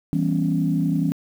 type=chord; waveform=sine; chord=C# half-diminished seventh; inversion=first; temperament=equal; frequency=164.81 / 196 / 246.9 / 277.2 Hz; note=E3 / G3 / B3 / C#4; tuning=0 / 0 / 0 / 0 cents; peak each=-21 / -26 / -27 / -23 dBFS; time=0.13-1.12 s; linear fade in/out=0 ms; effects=tanh soft clip ceiling -9 dBFS + 8-bit